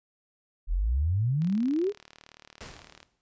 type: exponential sweep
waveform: sine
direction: up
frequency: 38.05 to 430.7 Hz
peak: -23 dBFS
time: 0.67-1.93 s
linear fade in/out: 50 ms
type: click train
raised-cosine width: 0.2 ms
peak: -30 dBFS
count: 62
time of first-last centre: 1.42-3.029 s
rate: 37.9 Hz
type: noise with exponential decay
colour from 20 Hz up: pink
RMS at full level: -40 dBFS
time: 2.61-3.21 s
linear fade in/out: 0 ms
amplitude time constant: 130 ms
effects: noise-tail reverb RT60 0.2 s tail -25 dB re dry + resampled to 16000 Hz